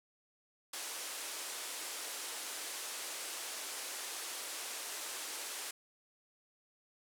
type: band-pass noise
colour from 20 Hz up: white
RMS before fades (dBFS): -43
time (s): 0.73-5.71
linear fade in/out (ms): 5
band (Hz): 330 to 11000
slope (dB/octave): 24
effects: none